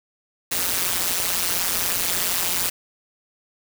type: noise with amplitude modulation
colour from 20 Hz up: white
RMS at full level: -19 dBFS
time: 0.51-2.7 s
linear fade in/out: 10 ms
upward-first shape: sine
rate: 177 Hz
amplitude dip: 100%
effects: none